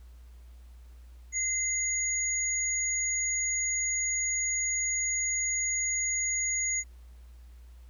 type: tone pair together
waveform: sine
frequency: 2065 / 6740 Hz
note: C7 / G#8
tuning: -23 / +25 cents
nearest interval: octave + minor sixth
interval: 2048 cents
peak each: -32 / -28 dBFS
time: 1.32-6.84 s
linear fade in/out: 50 ms
effects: added 60 Hz sine -47 dBFS peak until 7.89 s + pink hiss -66 dBFS RMS until 7.89 s